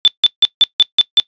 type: tone bursts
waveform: sine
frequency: 3520 Hz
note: A7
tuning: in tune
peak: -4 dBFS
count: 7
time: 0.05-1.199 s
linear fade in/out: 0 ms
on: 27 ms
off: 160 ms
effects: noise-tail reverb RT60 0.1 s tail -21 dB re dry + resampled to 16000 Hz